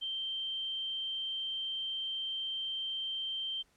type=tone; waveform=sine; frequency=3136 Hz; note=G7; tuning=in tune; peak=-34 dBFS; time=0.01-3.63 s; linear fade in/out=20 ms; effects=pink hiss -70 dBFS RMS until 3.76 s + low-pass 11000 Hz 12 dB/octave